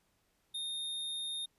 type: tone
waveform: square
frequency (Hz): 3674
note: A#7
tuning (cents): -26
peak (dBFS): -37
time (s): 0.54-1.46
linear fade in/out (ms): 10
effects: pink hiss -75 dBFS RMS until 1.58 s + resampled to 32000 Hz